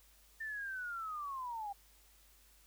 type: linear sweep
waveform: sine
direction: down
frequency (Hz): 1800 to 784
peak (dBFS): -39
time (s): 0.4-1.73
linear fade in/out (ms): 10
effects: added 50 Hz sine -66 dBFS peak until 2.66 s + white hiss -66 dBFS RMS until 2.66 s